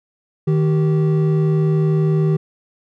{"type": "tone pair together", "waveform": "triangle", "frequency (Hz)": [155.56, 386.6], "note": ["D#3", "G4"], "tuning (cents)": [0, -24], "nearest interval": "octave + major third", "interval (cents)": 1576, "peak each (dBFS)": [-12, -19], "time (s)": [0.47, 2.37], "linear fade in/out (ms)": 10, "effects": []}